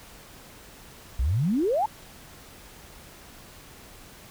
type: exponential sweep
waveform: sine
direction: up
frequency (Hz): 55 to 913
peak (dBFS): -21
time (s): 1.19-1.86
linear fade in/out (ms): 5
effects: pink hiss -48 dBFS RMS until 4.3 s